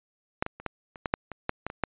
clicks, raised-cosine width 0.5 ms, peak -10 / -17 / -27 / -15 / -28 / -12 / -7 / -22 / -11 / -16 / -22 / -10 dBFS, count 12, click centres 0.425 / 0.464 / 0.6 / 0.663 / 0.958 / 1.058 / 1.139 / 1.317 / 1.494 / 1.666 / 1.701 / 1.837 s, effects resampled to 8000 Hz

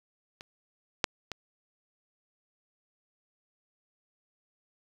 clicks, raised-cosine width 0.2 ms, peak -26 / -6 / -18 dBFS, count 3, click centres 0.409 / 1.042 / 1.317 s, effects 7-bit

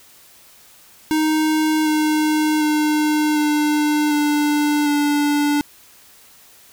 square tone with pitch steps, 311.1 / 307.2 / 303.3 / 299.5 / 295.7 / 291.9 Hz, D#4 / D#4 / D#4 / D4 / D4 / D4, 0 / -22 / -44 / +34 / +12 / -10 cents, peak -16 dBFS, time 1.11-5.61 s, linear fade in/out 0 ms, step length 750 ms, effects white hiss -48 dBFS RMS until 6.72 s

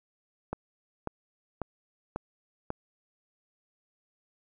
click train, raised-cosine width 1 ms, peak -18 dBFS, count 5, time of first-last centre 0.53-2.704 s, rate 1.84 Hz, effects none

